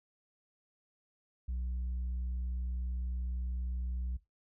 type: tone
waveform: sine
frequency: 61.74 Hz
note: B1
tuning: in tune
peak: -31 dBFS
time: 1.48-4.17 s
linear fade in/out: 10 ms
effects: noise-tail reverb RT60 0.2 s tail -18 dB re dry + tanh soft clip ceiling -32 dBFS